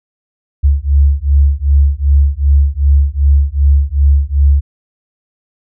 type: beating tone pair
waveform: sine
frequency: 69.3 / 71.9 Hz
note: C#2 / D2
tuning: 0 / -36 cents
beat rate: 2.6 Hz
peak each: -10 dBFS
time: 0.63-4.61 s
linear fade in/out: 20 ms
effects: none